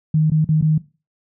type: tone with dropouts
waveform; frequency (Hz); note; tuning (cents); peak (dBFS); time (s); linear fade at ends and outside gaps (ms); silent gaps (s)
sine; 155.56; D#3; 0; -12; 0.14-0.78; 5; 0.301-0.317 / 0.446-0.489 / 0.613-0.623
effects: noise-tail reverb RT60 0.3 s tail -18 dB re dry